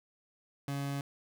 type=tone; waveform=30% pulse; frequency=140.2 Hz; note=C#3; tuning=20 cents sharp; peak=-31 dBFS; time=0.68-1.01 s; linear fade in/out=2 ms; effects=none